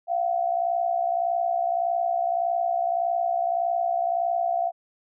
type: tone pair together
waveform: sine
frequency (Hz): 687.3 / 749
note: F5 / F#5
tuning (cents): -28 / +21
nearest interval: minor second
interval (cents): 149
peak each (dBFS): -23 / -27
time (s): 0.07-4.72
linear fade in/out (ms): 50
effects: none